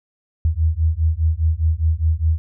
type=beating tone pair; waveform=sine; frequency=77.78 / 82.68 Hz; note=D#2 / E2; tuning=0 / +6 cents; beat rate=4.9 Hz; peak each=-18 dBFS; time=0.45-2.38 s; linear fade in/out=0 ms; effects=none